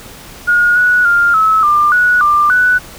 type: tone with pitch steps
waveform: sine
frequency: 1435 / 1468 / 1401 / 1296 / 1194 / 1466 / 1190 / 1486 Hz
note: F6 / F#6 / F6 / E6 / D6 / F#6 / D6 / F#6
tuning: +47 / -14 / +5 / -30 / +28 / -16 / +22 / +7 cents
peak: -7 dBFS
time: 0.47-2.79 s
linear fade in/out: 20 ms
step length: 290 ms
effects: pink hiss -34 dBFS RMS until 2.98 s